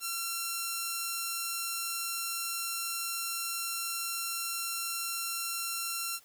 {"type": "tone", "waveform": "5% pulse", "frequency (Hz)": 1361, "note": "F6", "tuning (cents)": -45, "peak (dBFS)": -21, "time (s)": [0, 6.2], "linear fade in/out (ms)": 50, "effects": ["white hiss -61 dBFS RMS until 6.24 s"]}